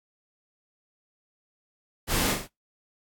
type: noise with echo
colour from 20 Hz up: pink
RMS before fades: -26 dBFS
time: 2.07-2.36 s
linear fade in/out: 50 ms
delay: 41 ms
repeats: 3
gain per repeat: -5 dB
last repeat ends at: 2.483 s
effects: noise-tail reverb RT60 0.2 s tail -26 dB re dry + AAC 64 kbps